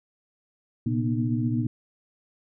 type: tone cluster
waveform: sine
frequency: 117.9 / 132.8 / 232.7 / 241.1 / 305.8 Hz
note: A#2 / C3 / A#3 / B3 / D#4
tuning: +20 / +26 / -3 / -41 / -30 cents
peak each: -26 / -33 / -35 / -27 / -31 dBFS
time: 0.86-1.67 s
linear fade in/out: 5 ms
effects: none